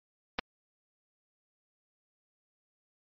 clicks, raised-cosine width 0.3 ms, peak -14 dBFS, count 2, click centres 0.388 / 0.392 s, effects MP3 32 kbps

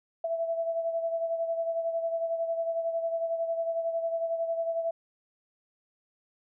sine beating tone pair, 662 / 673 Hz, E5 / E5, +7 / +36 cents, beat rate 11 Hz, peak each -28 / -36 dBFS, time 0.24-4.91 s, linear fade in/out 5 ms, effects none

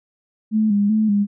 sine tone with vibrato, 210 Hz, G#3, 19 cents sharp, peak -14 dBFS, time 0.51-1.27 s, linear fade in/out 50 ms, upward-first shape square, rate 2.6 Hz, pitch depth 55 cents each way, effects none

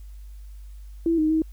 sine tone with pitch steps, 332.2 / 310.5 / 317.4 Hz, E4 / D#4 / D#4, +13 / -3 / +35 cents, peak -18 dBFS, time 1.06-1.42 s, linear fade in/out 2 ms, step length 120 ms, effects added 50 Hz sine -38 dBFS peak until 1.52 s + white hiss -62 dBFS RMS until 1.52 s

